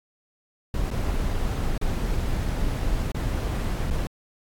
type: noise with dropouts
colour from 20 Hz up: brown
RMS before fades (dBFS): -25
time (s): 0.74-4.07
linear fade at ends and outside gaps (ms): 2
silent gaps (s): 0.905-0.912 / 1.779-1.813 / 3.119-3.146 / 3.902-3.908
effects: AAC 64 kbps